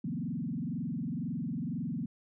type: tone with frequency modulation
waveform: sine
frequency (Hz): 201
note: G3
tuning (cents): +44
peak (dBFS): -32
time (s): 0.04-2.06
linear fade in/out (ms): 5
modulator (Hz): 22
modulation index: 2.7
effects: none